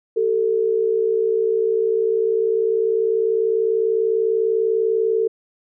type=tone pair together; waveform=sine; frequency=386.5 / 446.6 Hz; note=G4 / A4; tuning=-24 / +26 cents; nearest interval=minor third; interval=250 cents; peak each=-22 / -17 dBFS; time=0.16-5.28 s; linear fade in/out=10 ms; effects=none